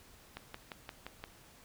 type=click train; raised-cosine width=0.3 ms; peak=-26 dBFS; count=6; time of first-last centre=0.37-1.24 s; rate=5.75 Hz; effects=pink hiss -59 dBFS RMS until 1.64 s